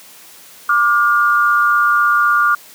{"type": "tone pair together", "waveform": "sine", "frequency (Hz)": [1180, 1423.8], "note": ["D6", "F6"], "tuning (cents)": [8, 33], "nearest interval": "minor third", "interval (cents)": 325, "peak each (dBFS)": -13, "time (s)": [0.69, 2.55], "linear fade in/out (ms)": 5, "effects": ["white hiss -41 dBFS RMS until 2.74 s", "high-pass 150 Hz 12 dB/octave"]}